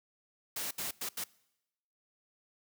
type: noise bursts at uneven times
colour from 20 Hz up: white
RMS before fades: -37 dBFS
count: 4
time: 0.56-0.71 / 0.78-0.91 / 1.01-1.09 / 1.17-1.24 s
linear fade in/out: 5 ms
effects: noise-tail reverb RT60 0.9 s tail -23 dB re dry + high-pass 100 Hz 12 dB/octave